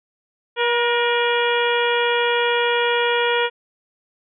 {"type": "harmonic tone with a mistuned harmonic", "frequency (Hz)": 477.8, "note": "A#4", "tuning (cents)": 43, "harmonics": [1, 2, 3, 4, 5, 6, 7], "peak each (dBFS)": [-20, -23, -25, -26, -27, -28, -28], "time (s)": [0.56, 3.5], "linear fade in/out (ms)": 50, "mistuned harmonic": 4, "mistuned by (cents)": -41, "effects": []}